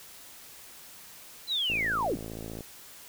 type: linear sweep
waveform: sine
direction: down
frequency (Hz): 4111 to 59.1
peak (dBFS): -26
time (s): 1.47-2.18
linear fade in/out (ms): 50
type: click train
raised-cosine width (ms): 2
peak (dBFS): -26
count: 51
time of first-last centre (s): 1.7-2.607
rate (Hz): 55.1
effects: white hiss -49 dBFS RMS until 3.08 s